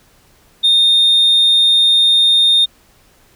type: tone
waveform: sine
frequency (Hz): 3660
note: A#7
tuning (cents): -32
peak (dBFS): -6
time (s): 0.63-2.66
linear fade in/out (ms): 20
effects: tanh soft clip ceiling -6 dBFS + pink hiss -51 dBFS RMS until 3.35 s